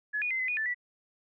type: tone with pitch steps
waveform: sine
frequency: 1700 / 2457 / 2068 / 2030 / 2462 / 1759 / 1958 Hz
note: G#6 / D#7 / C7 / B6 / D#7 / A6 / B6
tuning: +40 / -22 / -21 / +47 / -19 / -1 / -15 cents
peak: -28 dBFS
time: 0.13-0.746 s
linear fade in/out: 20 ms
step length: 88 ms
effects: none